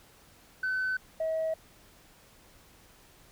sine tone pair in turn, 1517 / 640.8 Hz, F#6 / E5, +43 / -49 cents, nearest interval octave + minor third, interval 1492 cents, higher first, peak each -26 dBFS, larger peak neither, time 0.63-0.97 / 1.2-1.54 s, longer neither, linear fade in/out 5 ms, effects tanh soft clip ceiling -25 dBFS + pink hiss -58 dBFS RMS until 3.31 s

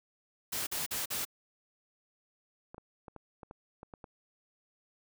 white noise bursts, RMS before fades -35 dBFS, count 4, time 0.52-1.252 s, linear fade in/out 10 ms, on 150 ms, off 44 ms
clicks, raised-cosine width 1 ms, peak -32 dBFS, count 9, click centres 2.745 / 2.781 / 3.082 / 3.163 / 3.432 / 3.511 / 3.831 / 3.938 / 4.042 s
effects none

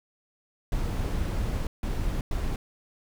brown noise bursts at uneven times, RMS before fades -28 dBFS, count 3, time 0.72-1.67 / 1.83-2.21 / 2.31-2.56 s, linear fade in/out 2 ms, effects none

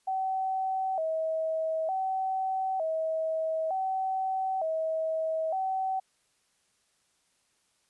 sine tone with vibrato, 698.5 Hz, F5, in tune, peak -27 dBFS, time 0.07-6 s, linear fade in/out 10 ms, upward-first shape square, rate 0.55 Hz, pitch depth 150 cents each way, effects white hiss -71 dBFS RMS until 7.89 s + resampled to 24000 Hz

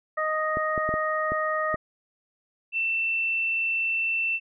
harmonic tone, 622.3 Hz, D#5, in tune, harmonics 1 / 2 / 3, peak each -28 / -27 / -30 dBFS, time 0.17-1.76 s, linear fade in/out 10 ms
clicks, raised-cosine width 2 ms, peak -18 dBFS, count 6, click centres 0.571 / 0.778 / 0.891 / 0.94 / 1.32 / 1.743 s
sine tone, 2679 Hz, E7, 27 cents sharp, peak -23 dBFS, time 2.72-4.4 s, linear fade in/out 50 ms
effects none

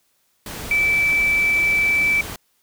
sine tone in noise, 2318 Hz, D7, 23 cents flat, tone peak -15 dBFS, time 0.71-2.21 s, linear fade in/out 2 ms, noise pink, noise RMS -32 dBFS, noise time 0.46-2.36 s, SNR +14 dB, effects white hiss -65 dBFS RMS until 2.62 s

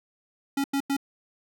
square tone bursts, 277.2 Hz, C#4, in tune, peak -24 dBFS, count 3, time 0.57-0.967 s, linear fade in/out 5 ms, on 71 ms, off 92 ms, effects none

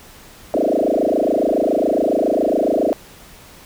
sine tone with frequency modulation, 466.2 Hz, A#4, in tune, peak -14 dBFS, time 0.54-2.93 s, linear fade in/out 0 ms, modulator 27.2 Hz, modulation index 7.7, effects pink hiss -43 dBFS RMS until 3.65 s

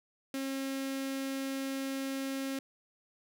sawtooth tone with notch filter, 270 Hz, C#4, 45 cents flat, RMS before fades -36 dBFS, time 0.34-2.59 s, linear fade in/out 2 ms, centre 920 Hz, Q 1.3, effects none

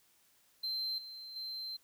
triangle tone with level steps, 4116 Hz, C8, 29 cents flat, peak -33 / -44 / -38 dBFS, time 0.63-1.77 s, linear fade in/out 10 ms, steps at 0.98 / 1.36 s, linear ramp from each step 2 ms, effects white hiss -69 dBFS RMS until 1.83 s

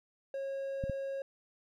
triangle tone, 545 Hz, C#5, 29 cents flat, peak -33 dBFS, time 0.34-1.22 s, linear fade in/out 2 ms
clicks, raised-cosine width 5 ms, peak -24 dBFS, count 2, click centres 0.839 / 0.897 s
effects none

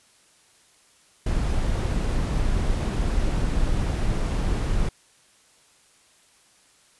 brown noise, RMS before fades -23 dBFS, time 1.26-4.89 s, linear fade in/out 5 ms, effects white hiss -58 dBFS RMS until 6.99 s + resampled to 24000 Hz

